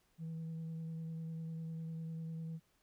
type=tone with vibrato; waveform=sine; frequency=162.4 Hz; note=E3; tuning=26 cents flat; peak=-38 dBFS; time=0.18-2.6 s; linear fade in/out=50 ms; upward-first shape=sine; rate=10 Hz; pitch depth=14 cents each way; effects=tanh soft clip ceiling -39 dBFS + pink hiss -75 dBFS RMS until 2.82 s